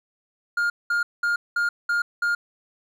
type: tone bursts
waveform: triangle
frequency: 1413 Hz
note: F6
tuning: 20 cents sharp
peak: -18 dBFS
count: 6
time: 0.57-2.35 s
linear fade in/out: 5 ms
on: 130 ms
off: 200 ms
effects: none